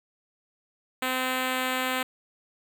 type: tone with notch filter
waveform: 5% pulse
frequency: 257.1 Hz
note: C4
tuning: 30 cents flat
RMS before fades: -28 dBFS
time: 1.02-2.03 s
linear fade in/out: 5 ms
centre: 6100 Hz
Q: 2
effects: none